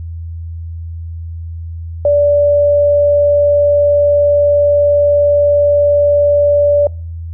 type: tone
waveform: sine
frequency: 580 Hz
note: D5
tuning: 22 cents flat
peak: -7 dBFS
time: 2.05-6.87 s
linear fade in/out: 2 ms
effects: noise-tail reverb RT60 0.5 s tail -26 dB re dry + added 83 Hz sine -22 dBFS peak until 7.33 s